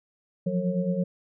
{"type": "tone cluster", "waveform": "sine", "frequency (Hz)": [173.1, 182.2, 453.5, 544], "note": ["F3", "F#3", "A#4", "C#5"], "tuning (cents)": [-15, -26, -48, -33], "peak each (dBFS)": [-30, -26, -35, -31], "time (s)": [0.46, 1.04], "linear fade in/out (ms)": 10, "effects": []}